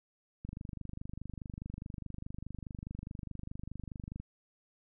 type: click train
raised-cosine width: 5 ms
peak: -29 dBFS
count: 94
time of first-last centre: 0.45-4.2 s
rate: 24.8 Hz
effects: none